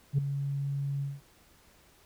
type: tone with ADSR envelope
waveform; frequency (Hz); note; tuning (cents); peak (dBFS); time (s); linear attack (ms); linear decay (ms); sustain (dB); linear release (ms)
sine; 140; C#3; +18; -18; 0.13-1.21; 52; 6; -11; 190
effects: tanh soft clip ceiling -20 dBFS + pink hiss -61 dBFS RMS until 2.05 s